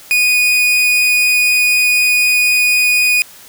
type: tone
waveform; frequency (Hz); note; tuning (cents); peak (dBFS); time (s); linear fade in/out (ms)
40% pulse; 2474; D#7; -10; -9; 0.11-3.22; 0
effects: white hiss -39 dBFS RMS until 3.48 s